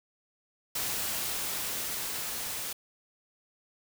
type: noise with level ramp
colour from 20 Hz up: white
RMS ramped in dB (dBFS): -32 to -36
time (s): 0.75-2.73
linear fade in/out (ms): 5
effects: none